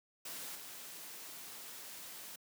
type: noise with level steps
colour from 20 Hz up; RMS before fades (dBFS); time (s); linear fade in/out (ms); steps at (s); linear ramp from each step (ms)
white; -45 / -49; 0.25-2.36; 5; 0.55; 5
effects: high-pass 150 Hz 12 dB/octave